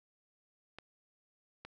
clicks, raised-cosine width 0.3 ms, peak -30 dBFS, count 2, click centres 0.786 / 1.65 s, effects none

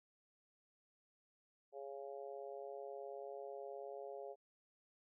harmonic tone, 138.59 Hz, C#3, in tune, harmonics 3 / 4 / 5 / 6, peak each -50 / -50 / -52 / -60 dBFS, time 1.72-4.36 s, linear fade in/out 50 ms, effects none

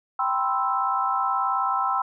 sine chord, C major seventh, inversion second, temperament equal, 784 / 987.8 / 1046.5 / 1318.5 Hz, G5 / B5 / C6 / E6, 0 / 0 / 0 / 0 cents, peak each -27 / -29 / -27 / -25 dBFS, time 0.19-2.02 s, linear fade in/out 5 ms, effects none

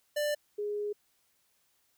square / sine tone pair in turn, 592 / 414.6 Hz, D5 / G#4, +14 / -3 cents, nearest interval tritone, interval 617 cents, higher first, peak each -29 / -31 dBFS, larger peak first, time 0.16-0.35 / 0.58-0.93 s, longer second, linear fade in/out 10 ms, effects white hiss -72 dBFS RMS until 1.97 s

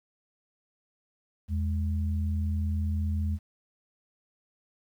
sine tone pair together, 82.41 / 207.7 Hz, E2 / G#3, 0 / 0 cents, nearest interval octave + major third, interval 1600 cents, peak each -26 / -35 dBFS, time 1.48-3.39 s, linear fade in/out 50 ms, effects 10-bit

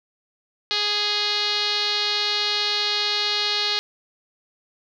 5% pulse tone with low-pass filter, 415.3 Hz, G#4, in tune, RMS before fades -23 dBFS, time 0.71-3.79 s, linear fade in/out 0 ms, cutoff 4200 Hz, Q 4.6, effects none

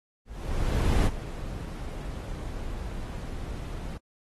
brown noise with ADSR envelope, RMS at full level -21 dBFS, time 0.25-3.98 s, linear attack 810 ms, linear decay 37 ms, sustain -14 dB, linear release 15 ms, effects AAC 32 kbps

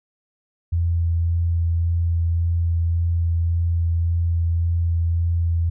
sine tone with vibrato, 84.4 Hz, E2, 41 cents sharp, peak -17 dBFS, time 0.72-5.7 s, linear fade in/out 10 ms, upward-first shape sine, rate 1.8 Hz, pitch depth 11 cents each way, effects none

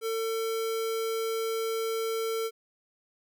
square tone, 450 Hz, A4, 39 cents sharp, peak -29 dBFS, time 0.01-2.51 s, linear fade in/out 50 ms, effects none

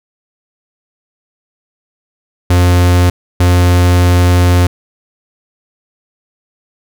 45% pulse tone pair in turn, 88.8 / 88.8 Hz, F2 / F2, +29 / +29 cents, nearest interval unison, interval 0 cents, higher neither, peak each -6 dBFS, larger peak neither, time 2.5-3.1 / 3.4-4.67 s, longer second, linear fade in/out 5 ms, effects none

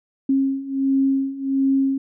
sine beating tone pair, 269.6 / 271 Hz, C#4 / C#4, -48 / -39 cents, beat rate 1.4 Hz, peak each -22 / -19 dBFS, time 0.29-1.98 s, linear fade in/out 5 ms, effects none

